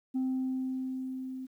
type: tone with level ramp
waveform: sine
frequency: 260 Hz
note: C4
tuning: 11 cents flat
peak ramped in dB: -25 to -37 dBFS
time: 0.14-1.47 s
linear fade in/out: 20 ms
effects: tanh soft clip ceiling -26 dBFS + 11-bit

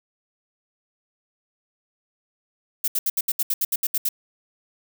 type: noise bursts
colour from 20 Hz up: violet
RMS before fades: -22 dBFS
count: 12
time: 2.84-4.089 s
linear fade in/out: 5 ms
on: 39 ms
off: 71 ms
effects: none

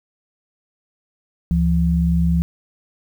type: tone pair together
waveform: sine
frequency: 71.7 / 169.65 Hz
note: D2 / F3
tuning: -41 / -50 cents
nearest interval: octave + minor third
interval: 1491 cents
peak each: -18 / -16 dBFS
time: 1.51-2.42 s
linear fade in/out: 0 ms
effects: 8-bit

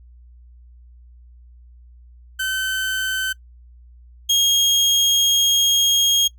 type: tone pair in turn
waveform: 30% pulse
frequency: 1533 / 3255 Hz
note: G6 / G#7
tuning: -39 / -36 cents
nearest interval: octave + minor second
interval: 1303 cents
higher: second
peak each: -18 / -11 dBFS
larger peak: second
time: 2.39-3.33 / 4.29-6.28 s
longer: second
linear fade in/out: 10 ms
effects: noise-tail reverb RT60 0.1 s tail -22 dB re dry + added 60 Hz sine -43 dBFS peak until 6.38 s

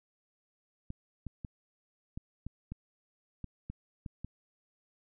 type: clicks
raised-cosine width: 5 ms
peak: -27 dBFS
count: 10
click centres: 0.904 / 1.267 / 1.448 / 2.175 / 2.466 / 2.72 / 3.443 / 3.7 / 4.062 / 4.246 s
effects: none

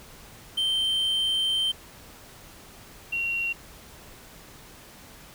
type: tone pair in turn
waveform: triangle / sine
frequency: 3121 / 2747 Hz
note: G7 / F7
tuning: -8 / -29 cents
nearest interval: major second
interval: 221 cents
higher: first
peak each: -21 / -25 dBFS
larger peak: first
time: 0.57-1.72 / 3.12-3.53 s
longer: first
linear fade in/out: 10 ms
effects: pink hiss -48 dBFS RMS until 5.34 s

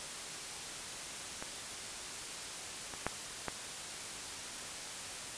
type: clicks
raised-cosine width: 0.5 ms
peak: -24 / -27 / -16 / -19 dBFS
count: 4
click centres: 1.425 / 2.938 / 3.066 / 3.483 s
effects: white hiss -43 dBFS RMS until 5.37 s + resampled to 22050 Hz

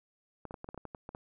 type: clicks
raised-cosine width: 1 ms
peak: -28 dBFS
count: 11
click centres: 0.453 / 0.509 / 0.542 / 0.644 / 0.689 / 0.745 / 0.777 / 0.853 / 0.948 / 1.091 / 1.149 s
effects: none

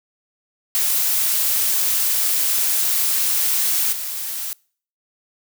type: noise with level steps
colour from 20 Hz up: blue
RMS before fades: -19 / -27 dBFS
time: 0.75-4.53 s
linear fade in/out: 0 ms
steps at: 3.92 s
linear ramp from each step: 10 ms
effects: noise-tail reverb RT60 0.5 s tail -26 dB re dry

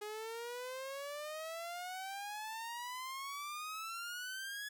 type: exponential sweep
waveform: sawtooth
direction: up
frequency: 415.3 to 1700 Hz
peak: -38 dBFS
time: 0.01-4.69 s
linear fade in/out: 10 ms
effects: none

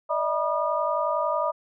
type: tone cluster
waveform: sine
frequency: 592 / 643 / 968 / 1216 Hz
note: D5 / E5 / B5 / D#6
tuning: +14 / -43 / -35 / -40 cents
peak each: -28 dBFS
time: 0.09-1.52 s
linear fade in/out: 20 ms
effects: none

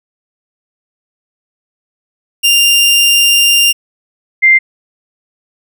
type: tone pair in turn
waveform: sawtooth / sine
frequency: 2794 / 2093 Hz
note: F7 / C7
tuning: 0 / 0 cents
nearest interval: perfect fourth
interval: 500 cents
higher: first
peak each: -3 dBFS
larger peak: neither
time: 2.43-3.73 / 4.42-4.59 s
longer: first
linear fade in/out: 20 ms
effects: none

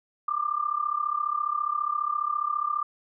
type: tone with amplitude modulation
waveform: sine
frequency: 1191 Hz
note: D6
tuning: 24 cents sharp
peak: -21 dBFS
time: 0.28-2.83 s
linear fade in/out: 5 ms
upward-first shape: sine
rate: 34.7 Hz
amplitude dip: 85%
effects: none

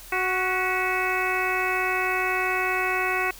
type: harmonic tone with a mistuned harmonic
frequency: 370 Hz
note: F#4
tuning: in tune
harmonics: 1 / 2 / 3 / 4 / 5 / 6 / 7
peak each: -30 / -30 / -30 / -30 / -30 / -30 / -30 dBFS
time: 0.12-3.31 s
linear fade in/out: 5 ms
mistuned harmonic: 5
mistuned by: +69 cents
effects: added 40 Hz sine -47 dBFS peak until 3.39 s + white hiss -45 dBFS RMS until 3.39 s

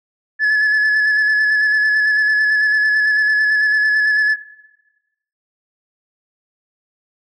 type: tone with vibrato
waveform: sine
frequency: 1716 Hz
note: A6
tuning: 44 cents flat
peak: -9 dBFS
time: 0.39-4.37 s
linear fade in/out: 50 ms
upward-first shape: square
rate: 9 Hz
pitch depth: 17 cents each way
effects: noise-tail reverb RT60 1.0 s tail -17 dB re dry + tanh soft clip ceiling -11 dBFS

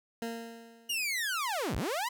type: tone with exponential decay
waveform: 20% pulse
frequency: 230.3 Hz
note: A#3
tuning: 21 cents flat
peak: -28 dBFS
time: 0.22-1.24 s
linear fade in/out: 2 ms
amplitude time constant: 220 ms
type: linear two-way sweep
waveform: sawtooth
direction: down then up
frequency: 2916 to 34.04 to 1030 Hz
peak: -27 dBFS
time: 0.89-2.09 s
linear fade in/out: 10 ms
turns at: 1.76 s
effects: none

